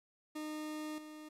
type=tone with level steps; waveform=40% pulse; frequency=306.3 Hz; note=D#4; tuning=27 cents flat; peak=-39 / -47 dBFS; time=0.35-1.29 s; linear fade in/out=10 ms; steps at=0.98 s; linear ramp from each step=2 ms; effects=resampled to 32000 Hz + 12-bit